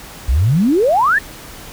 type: exponential sweep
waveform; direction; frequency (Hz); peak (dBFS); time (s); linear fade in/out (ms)
sine; up; 55 to 1864.7; -10; 0.28-1.19; 10
effects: pink hiss -35 dBFS RMS until 1.72 s